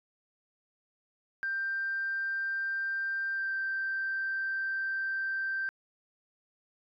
sine tone with pitch glide, 1575 to 1565 Hz, G6 to G6, +8 to -3 cents, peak -29 dBFS, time 1.43-5.69 s, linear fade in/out 0 ms, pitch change -11 cents, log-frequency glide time 3.34-3.55 s, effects tanh soft clip ceiling -25 dBFS

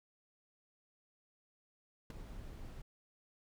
brown noise with ADSR envelope, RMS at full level -37 dBFS, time 2.1-2.82 s, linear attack 4 ms, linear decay 10 ms, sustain -11 dB, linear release 6 ms, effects none

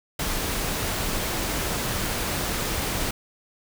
pink noise, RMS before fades -27 dBFS, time 0.19-3.11 s, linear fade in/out 5 ms, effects none

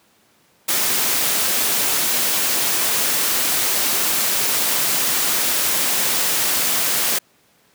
white noise, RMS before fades -19 dBFS, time 0.68-7.19 s, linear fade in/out 10 ms, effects pink hiss -57 dBFS RMS until 7.74 s + high-pass 150 Hz 12 dB/octave

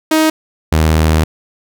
sawtooth tone pair in turn, 314.8 / 78.86 Hz, D#4 / D#2, +20 / +24 cents, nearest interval 2 octaves, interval 2396 cents, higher first, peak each -5 dBFS, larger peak neither, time 0.11-0.3 / 0.72-1.24 s, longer second, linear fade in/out 5 ms, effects none

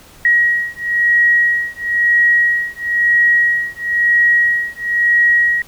sine beating tone pair, 1900 / 1901 Hz, A#6 / A#6, +33 / +33 cents, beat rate 1 Hz, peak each -14 dBFS, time 0.25-5.62 s, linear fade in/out 2 ms, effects pink hiss -43 dBFS RMS until 5.67 s

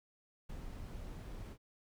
brown noise with ADSR envelope, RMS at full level -43 dBFS, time 0.49-1.58 s, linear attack 10 ms, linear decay 10 ms, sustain -3 dB, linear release 67 ms, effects none

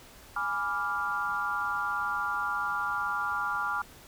sine chord, G# diminished seventh, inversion none, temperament equal, 830.6 / 987.8 / 1174.7 / 1396.9 Hz, G#5 / B5 / D6 / F6, 0 / 0 / 0 / 0 cents, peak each -36 / -37 / -33 / -31 dBFS, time 0.36-3.82 s, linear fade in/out 5 ms, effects pink hiss -52 dBFS RMS until 4.07 s

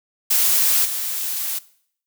blue noise with level steps, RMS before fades -17 / -25 dBFS, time 0.3-1.59 s, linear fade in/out 10 ms, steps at 0.84 s, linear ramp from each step 20 ms, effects noise-tail reverb RT60 0.6 s tail -19 dB re dry

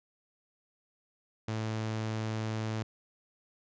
sawtooth tone, 110 Hz, A2, in tune, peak -28 dBFS, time 1.48-2.83 s, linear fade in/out 5 ms, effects resampled to 16000 Hz

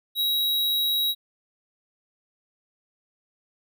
square tone, 3849 Hz, B7, 45 cents flat, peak -22 dBFS, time 0.15-1.15 s, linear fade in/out 50 ms, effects none

